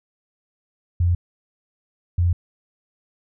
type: tone pair in turn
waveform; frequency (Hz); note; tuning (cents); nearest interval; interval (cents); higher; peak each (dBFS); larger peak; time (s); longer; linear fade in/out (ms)
sine; 87.31 / 87.31; F2 / F2; 0 / 0; unison; 0; neither; -15; neither; 1-1.15 / 2.18-2.33; neither; 5
effects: none